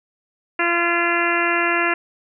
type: harmonic tone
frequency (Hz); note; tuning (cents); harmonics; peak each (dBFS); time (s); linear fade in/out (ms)
343.2; F4; -30; 1 / 2 / 3 / 4 / 5 / 6 / 7 / 8; -24 / -26 / -26 / -24 / -23 / -25 / -27 / -26; 0.59-1.94; 5
effects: none